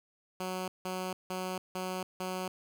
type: tone bursts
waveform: 10% pulse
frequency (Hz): 185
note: F#3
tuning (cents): 0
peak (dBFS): -26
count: 5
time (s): 0.4-2.48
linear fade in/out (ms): 2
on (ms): 280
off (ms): 170
effects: none